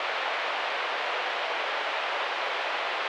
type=band-pass noise; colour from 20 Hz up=pink; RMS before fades=-30 dBFS; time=0-3.08 s; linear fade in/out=2 ms; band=540 to 3300 Hz; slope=24 dB/octave; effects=none